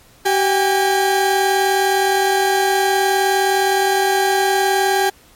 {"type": "tone pair together", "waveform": "30% pulse", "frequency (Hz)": [384.5, 808.4], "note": ["G4", "G#5"], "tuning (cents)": [-33, -47], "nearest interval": "octave + minor second", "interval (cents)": 1286, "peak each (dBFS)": -14, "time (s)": [0.25, 5.1], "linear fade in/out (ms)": 10, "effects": ["pink hiss -49 dBFS RMS until 5.35 s", "MP3 64 kbps"]}